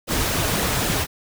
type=noise with flanger; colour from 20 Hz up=pink; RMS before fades=-22 dBFS; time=0.07-1.07 s; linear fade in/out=50 ms; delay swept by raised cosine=0.85 to 5.95 ms; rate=3.8 Hz; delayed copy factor=-0.55; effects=none